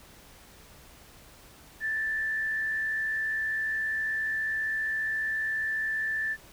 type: tone with frequency modulation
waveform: sine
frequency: 1760 Hz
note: A6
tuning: in tune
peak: -27 dBFS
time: 1.8-6.37 s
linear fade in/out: 50 ms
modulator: 74.8 Hz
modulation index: 0.38
effects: added 60 Hz sine -61 dBFS peak until 6.52 s + pink hiss -53 dBFS RMS until 6.52 s